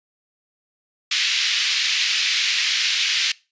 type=band-pass noise; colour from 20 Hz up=pink; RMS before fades=-21 dBFS; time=1.11-3.32 s; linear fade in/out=5 ms; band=2200 to 5400 Hz; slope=24 dB/octave; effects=noise-tail reverb RT60 0.3 s tail -23 dB re dry + resampled to 16000 Hz